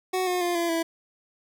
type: tone with pitch steps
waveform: 25% pulse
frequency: 371.1 / 360.5 / 350.3 / 340.3 / 330.6 Hz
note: F#4 / F#4 / F4 / F4 / E4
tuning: +5 / -45 / +5 / -45 / +5 cents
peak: -20 dBFS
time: 0.13-0.83 s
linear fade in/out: 10 ms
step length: 140 ms
effects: none